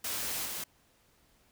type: noise with level steps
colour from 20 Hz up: white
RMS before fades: -35 / -38 dBFS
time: 0.04-0.64 s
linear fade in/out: 5 ms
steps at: 0.45 s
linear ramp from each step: 10 ms
effects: pink hiss -67 dBFS RMS until 1.51 s